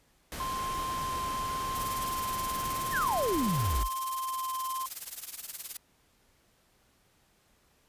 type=noise; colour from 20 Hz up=pink; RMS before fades=-39 dBFS; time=0.32-3.83 s; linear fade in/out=0 ms
type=tone with vibrato; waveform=triangle; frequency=1046.5 Hz; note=C6; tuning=in tune; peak=-30 dBFS; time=0.4-4.86 s; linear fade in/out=2 ms; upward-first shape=triangle; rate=0.91 Hz; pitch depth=9 cents each way
type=noise with tremolo; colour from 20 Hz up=blue; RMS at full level=-35 dBFS; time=1.75-5.77 s; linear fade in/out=2 ms; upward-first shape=triangle; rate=19 Hz; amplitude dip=90%
type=exponential sweep; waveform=sine; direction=down; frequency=1975.5 to 39.3 Hz; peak=-27 dBFS; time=2.91-3.89 s; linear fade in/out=50 ms
effects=pink hiss -67 dBFS RMS until 7.88 s + resampled to 32000 Hz